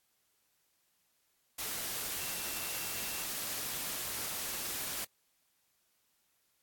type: tone in noise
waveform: sine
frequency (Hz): 2700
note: E7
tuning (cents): +41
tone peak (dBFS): -48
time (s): 2.2-3.24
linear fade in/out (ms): 10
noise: white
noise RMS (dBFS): -38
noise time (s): 1.58-5.05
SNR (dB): -13
effects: white hiss -75 dBFS RMS until 6.62 s + AAC 64 kbps